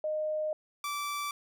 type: tone pair in turn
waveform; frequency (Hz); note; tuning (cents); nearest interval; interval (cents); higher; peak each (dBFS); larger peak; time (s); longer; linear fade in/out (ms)
sine / sawtooth; 616 / 1162.9; D#5 / D6; -17 / -17; major seventh; 1100; second; -29 / -29; neither; 0.04-0.53 / 0.84-1.31; first; 2
effects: none